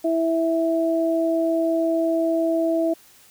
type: tone pair together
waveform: sine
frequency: 328.6 / 657.2 Hz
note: E4 / E5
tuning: -5 / -5 cents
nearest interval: octave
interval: 1200 cents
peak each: -21 / -21 dBFS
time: 0.04-2.94 s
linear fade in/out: 10 ms
effects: white hiss -52 dBFS RMS until 3.3 s